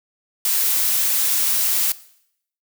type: noise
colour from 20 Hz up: blue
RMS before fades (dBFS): -19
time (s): 0.45-1.92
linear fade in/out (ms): 2
effects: noise-tail reverb RT60 0.7 s tail -18 dB re dry